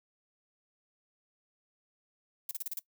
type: noise bursts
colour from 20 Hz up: violet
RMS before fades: -36 dBFS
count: 6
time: 2.49-2.791 s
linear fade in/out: 2 ms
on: 21 ms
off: 35 ms
effects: noise-tail reverb RT60 0.1 s tail -20 dB re dry